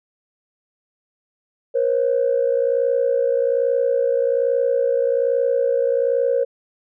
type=tone pair together; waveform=sine; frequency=478.2 / 539.4 Hz; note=A#4 / C#5; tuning=+44 / -47 cents; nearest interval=major second; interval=209 cents; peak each=-18 dBFS; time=1.74-6.45 s; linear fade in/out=20 ms; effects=tanh soft clip ceiling -9 dBFS